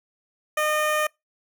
15% pulse tone with notch filter, 610 Hz, D#5, 34 cents flat, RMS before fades -23 dBFS, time 0.57-1.07 s, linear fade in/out 5 ms, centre 5000 Hz, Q 1.9, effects noise-tail reverb RT60 0.2 s tail -26 dB re dry

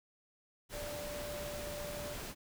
sine tone in noise, 587.3 Hz, D5, in tune, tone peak -42 dBFS, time 0.71-2.17 s, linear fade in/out 50 ms, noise pink, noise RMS -44 dBFS, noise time 0.69-2.35 s, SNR -1 dB, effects none

